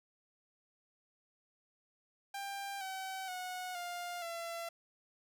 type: tone with pitch steps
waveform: sawtooth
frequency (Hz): 794 / 762.5 / 732.3 / 703.3 / 675.4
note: G5 / G5 / F#5 / F5 / E5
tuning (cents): +22 / -48 / -18 / +12 / +42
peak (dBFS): -36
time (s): 2.34-4.69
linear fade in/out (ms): 5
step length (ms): 470
effects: none